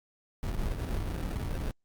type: noise with sample-and-hold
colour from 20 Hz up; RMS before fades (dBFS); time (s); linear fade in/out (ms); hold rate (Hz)
brown; -32; 0.43-1.71; 0; 1050
effects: Opus 48 kbps